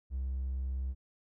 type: tone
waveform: triangle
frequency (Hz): 65.41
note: C2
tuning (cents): 0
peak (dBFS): -29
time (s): 0.1-0.95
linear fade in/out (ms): 50
effects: tanh soft clip ceiling -28 dBFS